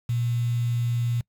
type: tone with quantisation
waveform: sine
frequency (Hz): 119.4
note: A#2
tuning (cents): +42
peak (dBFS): -22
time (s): 0.09-1.21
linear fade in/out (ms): 5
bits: 7
effects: noise-tail reverb RT60 0.1 s tail -24 dB re dry